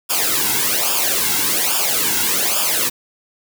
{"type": "noise with flanger", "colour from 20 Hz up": "white", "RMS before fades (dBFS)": -18, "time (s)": [0.09, 2.9], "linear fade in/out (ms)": 20, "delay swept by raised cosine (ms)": [0.49, 1.69], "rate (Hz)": 1.2, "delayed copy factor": -0.8, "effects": []}